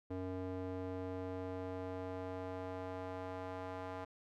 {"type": "tone with band-pass filter sweep", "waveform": "square", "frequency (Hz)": 92.6, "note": "F#2", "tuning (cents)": 2, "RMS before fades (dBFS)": -43, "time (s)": [0.1, 4.05], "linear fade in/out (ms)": 10, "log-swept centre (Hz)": [390, 830], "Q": 1.2, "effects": []}